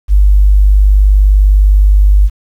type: tone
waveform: sine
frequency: 49.8 Hz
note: G1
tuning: 28 cents sharp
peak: -3 dBFS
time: 0.08-2.3 s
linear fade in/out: 50 ms
effects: 7-bit